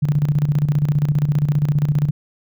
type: tone with tremolo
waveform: sine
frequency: 146.83 Hz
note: D3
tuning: in tune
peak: -12 dBFS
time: 0.02-2.11 s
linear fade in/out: 10 ms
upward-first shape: square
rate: 15 Hz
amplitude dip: 65%
effects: none